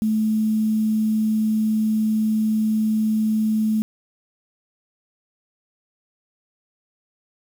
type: tone with quantisation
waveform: sine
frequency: 217.3 Hz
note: A3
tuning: 21 cents flat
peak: -17 dBFS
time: 0.02-3.82 s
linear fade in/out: 0 ms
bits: 7
effects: none